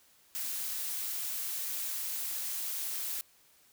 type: noise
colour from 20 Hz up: blue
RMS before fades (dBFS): -36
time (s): 0.35-3.21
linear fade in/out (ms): 0
effects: white hiss -64 dBFS RMS until 3.72 s